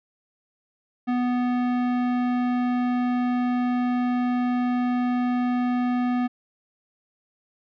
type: tone with tanh clipping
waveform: sine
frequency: 246.9 Hz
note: B3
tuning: in tune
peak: -23 dBFS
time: 1.07-6.28 s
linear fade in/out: 20 ms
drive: 17 dB
effects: none